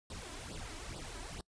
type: noise with flanger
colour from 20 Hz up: pink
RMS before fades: -45 dBFS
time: 0.1-1.41 s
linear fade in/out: 2 ms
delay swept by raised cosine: 0.22 to 3.12 ms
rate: 2.3 Hz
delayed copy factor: +0.85
effects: noise-tail reverb RT60 0.1 s tail -25 dB re dry + resampled to 22050 Hz